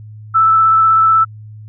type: tone with vibrato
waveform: sine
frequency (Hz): 1318.5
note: E6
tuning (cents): 0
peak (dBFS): -7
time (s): 0.34-1.25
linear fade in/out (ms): 20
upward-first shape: square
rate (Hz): 16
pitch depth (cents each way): 9
effects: added 107 Hz sine -31 dBFS peak until 1.68 s